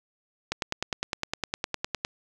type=click train; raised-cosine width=0.2 ms; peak=-10 dBFS; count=16; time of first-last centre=0.52-2.049 s; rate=9.81 Hz; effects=none